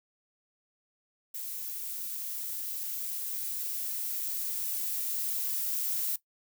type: noise with level ramp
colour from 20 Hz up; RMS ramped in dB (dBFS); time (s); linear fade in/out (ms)
violet; -38 to -31; 1.34-6.16; 5
effects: noise-tail reverb RT60 0.1 s tail -17 dB re dry